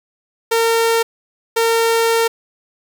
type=tone bursts at uneven times; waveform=sawtooth; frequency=457.3 Hz; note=A#4; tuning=33 cents flat; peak=-9 dBFS; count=2; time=0.51-1.03 / 1.56-2.28 s; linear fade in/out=10 ms; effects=8-bit